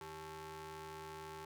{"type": "ring-modulated tone", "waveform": "sawtooth", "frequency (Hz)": 238, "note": "A#3", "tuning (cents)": 36, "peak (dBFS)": -40, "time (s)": [0.01, 1.45], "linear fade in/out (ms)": 2, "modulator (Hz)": 632, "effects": []}